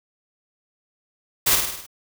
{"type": "noise with echo", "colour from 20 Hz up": "white", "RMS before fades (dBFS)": -18, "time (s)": [1.46, 1.56], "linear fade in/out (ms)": 10, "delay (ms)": 51, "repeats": 6, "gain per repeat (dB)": -4, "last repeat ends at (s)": 1.866, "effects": []}